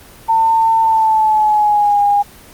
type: tone with pitch glide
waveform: sine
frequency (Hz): 899 to 814.9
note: A5 to G#5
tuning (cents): +37 to -33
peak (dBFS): -9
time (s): 0.28-2.23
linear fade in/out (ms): 20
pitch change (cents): -170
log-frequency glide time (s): 0.81-2.01
effects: pink hiss -40 dBFS RMS until 2.53 s + Opus 24 kbps